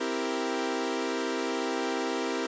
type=chord; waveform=sawtooth; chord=C dominant seventh; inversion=none; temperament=equal; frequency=261.6 / 329.6 / 392 / 466.2 Hz; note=C4 / E4 / G4 / Bb4; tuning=0 / 0 / 0 / 0 cents; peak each=-30 dBFS; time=0-2.47 s; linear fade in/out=10 ms; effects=resampled to 16000 Hz + 9-bit